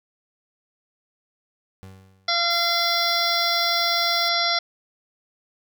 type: tone with exponential decay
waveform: 30% pulse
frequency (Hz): 95.3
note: G2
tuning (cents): -48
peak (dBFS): -35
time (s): 1.83-2.57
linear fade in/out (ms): 0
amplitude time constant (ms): 160
type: harmonic tone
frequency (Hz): 687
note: F5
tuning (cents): -29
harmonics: 1 / 2 / 3 / 5 / 6 / 7 / 8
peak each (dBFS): -27 / -27 / -27 / -27 / -27 / -27 / -27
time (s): 2.28-4.59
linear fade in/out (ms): 5
type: noise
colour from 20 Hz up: violet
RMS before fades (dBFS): -38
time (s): 2.5-4.29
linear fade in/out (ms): 10
effects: none